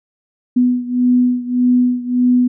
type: beating tone pair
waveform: sine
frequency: 247.3 / 249 Hz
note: B3 / B3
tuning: +3 / +14 cents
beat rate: 1.7 Hz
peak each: -13 / -16 dBFS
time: 0.56-2.48 s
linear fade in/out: 10 ms
effects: none